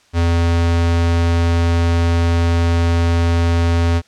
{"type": "tone", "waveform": "square", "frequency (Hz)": 84.7, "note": "E2", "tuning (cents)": 48, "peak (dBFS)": -13, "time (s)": [0.13, 4.02], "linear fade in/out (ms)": 50, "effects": ["white hiss -53 dBFS RMS until 4.07 s", "low-pass 6000 Hz 12 dB/octave"]}